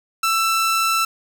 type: tone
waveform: sawtooth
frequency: 1331 Hz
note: E6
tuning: 16 cents sharp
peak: -13 dBFS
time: 0.23-1.05 s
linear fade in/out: 5 ms
effects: none